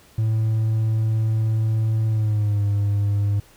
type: tone with pitch glide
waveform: triangle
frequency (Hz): 110.4 to 101.82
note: A2 to G#2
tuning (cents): +6 to -34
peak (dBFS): -15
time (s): 0.18-3.4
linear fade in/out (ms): 5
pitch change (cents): -140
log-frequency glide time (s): 2.08-2.63
effects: tanh soft clip ceiling -11 dBFS + pink hiss -52 dBFS RMS until 3.56 s